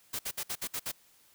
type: noise bursts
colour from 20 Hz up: white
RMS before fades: -35 dBFS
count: 7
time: 0.13-0.918 s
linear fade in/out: 10 ms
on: 62 ms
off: 59 ms
effects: white hiss -63 dBFS RMS until 1.34 s